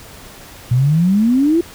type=exponential sweep; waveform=sine; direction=up; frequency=118.3 to 349.2 Hz; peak=-10 dBFS; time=0.71-1.61 s; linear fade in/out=5 ms; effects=pink hiss -38 dBFS RMS until 1.74 s